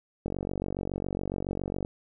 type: click train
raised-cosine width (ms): 2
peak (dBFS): -18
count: 76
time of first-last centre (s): 0.26-1.849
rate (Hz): 47.2
effects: none